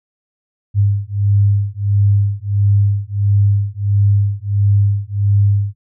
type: beating tone pair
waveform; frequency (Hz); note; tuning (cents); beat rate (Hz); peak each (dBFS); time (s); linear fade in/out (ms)
sine; 100.4 / 101.9; G2 / G#2; +42 / -32; 1.5; -14; 0.74-5.75; 50
effects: none